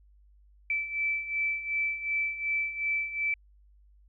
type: beating tone pair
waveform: sine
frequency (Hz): 2318 / 2320.7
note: D7 / D7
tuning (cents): -23 / -21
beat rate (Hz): 2.7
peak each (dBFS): -34 / -29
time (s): 0.7-3.34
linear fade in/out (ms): 2
effects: added 50 Hz sine -56 dBFS peak until 4.08 s